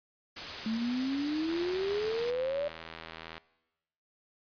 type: noise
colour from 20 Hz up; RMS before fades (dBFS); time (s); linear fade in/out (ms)
white; -38; 0.36-2.31; 10
type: exponential sweep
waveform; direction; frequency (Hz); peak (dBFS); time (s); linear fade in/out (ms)
sine; up; 217.5 to 587.3; -29; 0.66-2.68; 2
type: click train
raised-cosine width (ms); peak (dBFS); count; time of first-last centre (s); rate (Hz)
0.3; -26; 155; 1.49-3.38; 81.5
effects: noise-tail reverb RT60 1.0 s tail -20 dB re dry + resampled to 11025 Hz